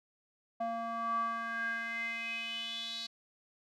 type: tone with band-pass filter sweep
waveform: square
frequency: 230 Hz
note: A#3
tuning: 23 cents flat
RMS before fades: -37 dBFS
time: 0.6-3.07 s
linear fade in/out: 10 ms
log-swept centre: 780 to 4200 Hz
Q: 7.2
effects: none